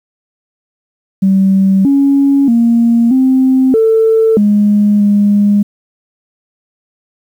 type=tone with pitch steps; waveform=sine; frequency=192.7 / 278 / 233.2 / 261.2 / 445.5 / 206.9 / 204.5 Hz; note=G3 / C#4 / A#3 / C4 / A4 / G#3 / G#3; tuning=-29 / +5 / +1 / -3 / +22 / -6 / -26 cents; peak=-5 dBFS; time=1.22-5.63 s; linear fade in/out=10 ms; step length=630 ms; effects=tanh soft clip ceiling -1 dBFS + 7-bit